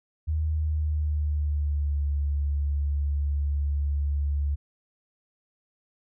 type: tone with pitch glide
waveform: sine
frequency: 77.78 to 71.74 Hz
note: D#2 to D2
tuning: 0 to -40 cents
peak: -23 dBFS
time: 0.27-4.56 s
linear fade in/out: 20 ms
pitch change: -140 cents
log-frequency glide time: 0.5-2.05 s
effects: none